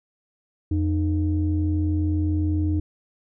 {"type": "tone pair together", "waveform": "sine", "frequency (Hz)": [86.2, 306.5], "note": ["F2", "D#4"], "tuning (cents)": [-22, -26], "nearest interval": "octave + minor seventh", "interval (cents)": 2196, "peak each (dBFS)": [-20, -24], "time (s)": [0.71, 2.8], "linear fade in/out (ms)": 5, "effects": ["tanh soft clip ceiling -13 dBFS"]}